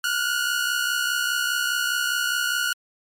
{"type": "tone pair together", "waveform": "sawtooth", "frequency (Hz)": [1416.1, 1481], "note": ["F6", "F#6"], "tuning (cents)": [24, 1], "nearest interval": "minor second", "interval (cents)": 77, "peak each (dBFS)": -21, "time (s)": [0.04, 2.73], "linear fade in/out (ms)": 2, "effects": ["MP3 64 kbps"]}